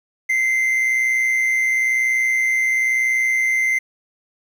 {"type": "tone with amplitude modulation", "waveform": "triangle", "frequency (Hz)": 2076, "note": "C7", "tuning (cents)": -14, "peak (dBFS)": -12, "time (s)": [0.29, 3.79], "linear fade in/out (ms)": 10, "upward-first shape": "sine", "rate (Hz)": 121, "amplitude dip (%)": 45, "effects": ["8-bit"]}